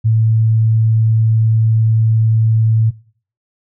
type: tone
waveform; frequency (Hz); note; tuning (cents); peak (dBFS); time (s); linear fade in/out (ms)
sine; 111.4; A2; +22; -9; 0.04-2.91; 20
effects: noise-tail reverb RT60 0.5 s tail -22 dB re dry